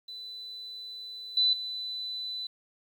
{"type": "tone with level steps", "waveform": "sine", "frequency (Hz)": 3996, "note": "B7", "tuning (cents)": 20, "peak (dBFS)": [-39, -21, -33], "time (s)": [0.08, 2.47], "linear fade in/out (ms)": 5, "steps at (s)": [1.37, 1.53], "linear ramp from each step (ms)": 2, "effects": ["10-bit"]}